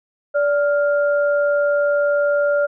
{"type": "tone pair together", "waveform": "sine", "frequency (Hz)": [579.5, 1400], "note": ["D5", "F6"], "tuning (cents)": [-23, 4], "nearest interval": "octave + minor third", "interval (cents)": 1527, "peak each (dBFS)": [-15, -23], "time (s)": [0.34, 2.67], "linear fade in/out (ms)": 20, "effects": []}